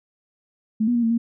sine tone with pitch steps, 218.2 / 242 / 236.8 / 227.4 / 232.8 Hz, A3 / B3 / A#3 / A#3 / A#3, -14 / -35 / +27 / -43 / -2 cents, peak -17 dBFS, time 0.8-1.18 s, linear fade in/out 10 ms, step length 76 ms, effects none

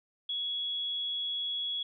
sine tone, 3354 Hz, G#7, 16 cents sharp, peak -31 dBFS, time 0.29-1.83 s, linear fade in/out 5 ms, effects none

